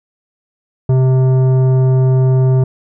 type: tone with tanh clipping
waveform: triangle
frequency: 130.1 Hz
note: C3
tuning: 9 cents flat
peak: -10 dBFS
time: 0.89-2.64 s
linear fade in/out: 5 ms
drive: 16 dB
effects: none